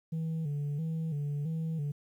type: tone with vibrato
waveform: sine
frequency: 153.1 Hz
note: D#3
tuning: 28 cents flat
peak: -28 dBFS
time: 0.12-1.92 s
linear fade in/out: 10 ms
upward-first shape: square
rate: 1.5 Hz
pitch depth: 93 cents each way
effects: tanh soft clip ceiling -30 dBFS + 11-bit